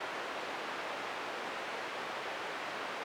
pink band-pass noise, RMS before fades -40 dBFS, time 0-3.04 s, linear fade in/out 10 ms, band 500 to 2500 Hz, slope 12 dB/octave, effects none

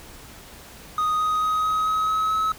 triangle tone with pitch steps, 1244.5 / 1251.7 / 1259 / 1266.3 / 1273.6 / 1281 / 1288.4 Hz, D#6 / D#6 / D#6 / D#6 / D#6 / E6 / E6, 0 / +10 / +20 / +30 / +40 / -50 / -40 cents, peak -18 dBFS, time 0.98-2.52 s, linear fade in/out 2 ms, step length 220 ms, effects added 60 Hz sine -51 dBFS peak until 2.58 s + pink hiss -44 dBFS RMS until 2.58 s

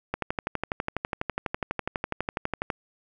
click train, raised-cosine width 0.5 ms, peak -12 dBFS, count 32, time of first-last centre 0.14-2.702 s, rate 12.1 Hz, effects none

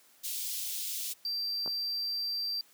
white high-pass noise, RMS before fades -36 dBFS, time 0.23-1.14 s, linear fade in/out 20 ms, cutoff 3000 Hz, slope 24 dB/octave
triangle tone, 4699 Hz, D8, in tune, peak -30 dBFS, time 1.25-2.61 s, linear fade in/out 2 ms
clicks, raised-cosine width 1 ms, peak -28 dBFS, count 2, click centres 1.661 / 1.677 s
effects white hiss -62 dBFS RMS until 2.73 s + high-pass 150 Hz 12 dB/octave

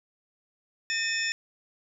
sine tone cluster, 1820 / 2533 / 3553 / 5350 / 7010 Hz, A#6 / D#7 / A7 / E8 / A8, -42 / +30 / +16 / +25 / -7 cents, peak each -30 / -32 / -36 / -32 / -38 dBFS, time 0.9-1.32 s, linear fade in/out 0 ms, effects none

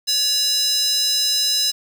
square tone with high-pass filter, 566 Hz, C#5, 36 cents sharp, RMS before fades -19 dBFS, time 0.07-1.72 s, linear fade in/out 20 ms, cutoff 4600 Hz, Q 8.3, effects 7-bit

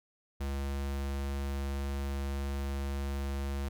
square tone, 69.3 Hz, C#2, in tune, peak -33 dBFS, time 0.4-3.69 s, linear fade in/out 10 ms, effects none

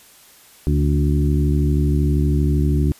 harmonic tone with a mistuned harmonic, 72.7 Hz, D2, 17 cents flat, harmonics 1 / 2 / 3 / 4 / 5, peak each -17 / -19 / -26 / -24 / -28 dBFS, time 0.67-2.92 s, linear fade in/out 0 ms, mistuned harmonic 3, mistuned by +36 cents, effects white hiss -48 dBFS RMS until 2.99 s + resampled to 32000 Hz

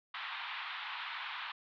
pink band-pass noise, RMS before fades -42 dBFS, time 0.14-1.52 s, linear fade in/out 5 ms, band 880 to 3800 Hz, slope 48 dB/octave, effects none

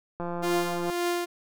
click train, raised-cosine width 1 ms, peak -20 dBFS, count 122, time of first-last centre 0.2-0.899 s, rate 173 Hz
sawtooth tone with tremolo, 349.2 Hz, F4, in tune, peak -20 dBFS, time 0.42-1.26 s, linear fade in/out 20 ms, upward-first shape triangle, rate 1.9 Hz, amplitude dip 70%
effects none

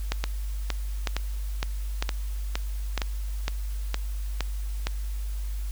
two click trains, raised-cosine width 0.2 ms, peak -9 / -10 dBFS, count 4 / 11, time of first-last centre 0.12-2.977 / 0.24-4.87 s, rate 1.05 / 2.16 Hz, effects added 50 Hz sine -28 dBFS peak until 5.71 s + white hiss -49 dBFS RMS until 5.71 s

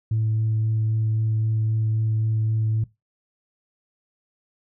sine tone with vibrato, 110 Hz, A2, in tune, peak -18 dBFS, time 0.11-2.84 s, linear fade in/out 5 ms, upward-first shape sine, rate 3.8 Hz, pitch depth 8 cents each way, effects noise-tail reverb RT60 0.2 s tail -20 dB re dry + tanh soft clip ceiling -16 dBFS

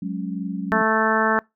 sine chord, F# suspended second, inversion none, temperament equal, 185 / 207.7 / 277.2 Hz, F#3 / G#3 / C#4, 0 / 0 / 0 cents, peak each -27 / -30 / -31 dBFS, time 0.02-0.82 s, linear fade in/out 5 ms
harmonic tone, 220 Hz, A3, in tune, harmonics 1 / 2 / 3 / 4 / 5 / 6 / 7 / 8, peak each -25 / -25 / -25 / -25 / -25 / -25 / -25 / -25 dBFS, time 0.72-1.39 s, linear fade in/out 0 ms
effects noise-tail reverb RT60 0.2 s tail -25 dB re dry

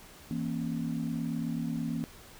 sine chord, A# diminished, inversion second, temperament equal with one note detuned, 164.81 / 233.1 / 271.8 Hz, E3 / A#3 / C#4, 0 / 0 / -34 cents, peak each -34 / -33 / -36 dBFS, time 0.31-2.04 s, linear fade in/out 0 ms, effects tanh soft clip ceiling -21 dBFS + pink hiss -52 dBFS RMS until 2.39 s

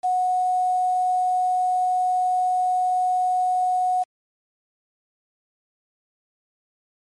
sine tone with quantisation, 733 Hz, F#5, 16 cents flat, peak -18 dBFS, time 0.03-4.04 s, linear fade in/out 20 ms, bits 7, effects MP3 48 kbps

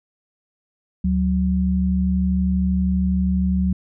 sine tone pair together, 73.42 / 185.92 Hz, D2 / F#3, 0 / +9 cents, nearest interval octave + major third, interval 1609 cents, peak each -21 / -18 dBFS, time 1.04-3.73 s, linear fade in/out 5 ms, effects none

